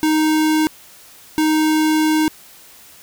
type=tone pair in turn; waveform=square; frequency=311.1 / 311.1 Hz; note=D#4 / D#4; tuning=0 / 0 cents; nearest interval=unison; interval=0 cents; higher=neither; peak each=-14 dBFS; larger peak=neither; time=0.03-0.67 / 1.38-2.28 s; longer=second; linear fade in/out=0 ms; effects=white hiss -44 dBFS RMS until 3.02 s